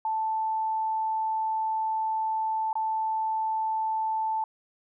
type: tone with dropouts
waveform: sine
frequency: 880 Hz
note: A5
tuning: in tune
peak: -25 dBFS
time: 0.05-4.44 s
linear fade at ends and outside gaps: 2 ms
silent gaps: 2.73-2.754 s
effects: none